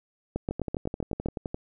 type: two click trains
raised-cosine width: 2 ms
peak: -15 / -18 dBFS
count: 8 / 13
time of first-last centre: 0.36-1.26 / 0.51-1.544 s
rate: 7.78 / 11.6 Hz
effects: none